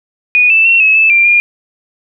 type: tone with pitch steps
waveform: sine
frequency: 2467 / 2644 / 2718 / 2578 / 2623 / 2374 / 2412 Hz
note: D#7 / E7 / F7 / E7 / E7 / D7 / D7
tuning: -15 / +5 / -48 / -39 / -9 / +18 / +46 cents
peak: -5 dBFS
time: 0.35-1.4 s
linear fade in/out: 0 ms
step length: 150 ms
effects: none